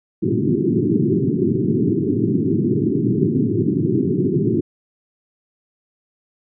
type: band-pass noise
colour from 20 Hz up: white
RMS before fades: -18 dBFS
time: 0.22-4.61 s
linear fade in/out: 10 ms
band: 100 to 400 Hz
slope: 96 dB/octave
effects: none